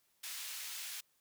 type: high-pass noise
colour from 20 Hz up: pink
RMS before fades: -44 dBFS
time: 0.23-1.01 s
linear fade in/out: 10 ms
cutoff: 2500 Hz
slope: 12 dB/octave
effects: white hiss -75 dBFS RMS until 1.2 s